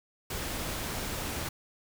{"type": "noise", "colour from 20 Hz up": "pink", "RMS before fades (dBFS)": -35, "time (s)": [0.3, 1.49], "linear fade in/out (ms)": 5, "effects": []}